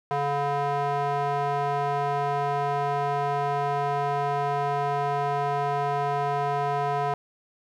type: tone with band-pass filter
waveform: square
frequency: 142.6 Hz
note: C#3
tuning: 49 cents sharp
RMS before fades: -26 dBFS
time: 0.11-7.14 s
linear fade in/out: 0 ms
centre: 820 Hz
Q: 2.1
effects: none